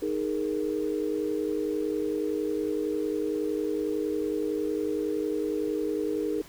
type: chord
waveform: sine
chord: D# suspended fourth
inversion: none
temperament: equal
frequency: 311.1 / 415.3 / 466.2 Hz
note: D#4 / G#4 / A#4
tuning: 0 / 0 / 0 cents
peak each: -30 / -30 / -32 dBFS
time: 0.02-6.42 s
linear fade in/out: 5 ms
effects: pink hiss -50 dBFS RMS until 6.48 s